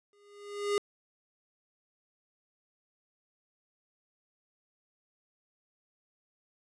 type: tone with exponential growth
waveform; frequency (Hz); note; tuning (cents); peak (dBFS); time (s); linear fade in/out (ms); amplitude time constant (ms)
square; 408.5; G#4; -29; -25; 0.13-0.78; 1; 140
effects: resampled to 22050 Hz